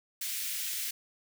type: high-pass noise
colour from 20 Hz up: white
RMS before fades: -35 dBFS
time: 0.21-0.91 s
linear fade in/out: 5 ms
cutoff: 1900 Hz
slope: 24 dB/octave
effects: none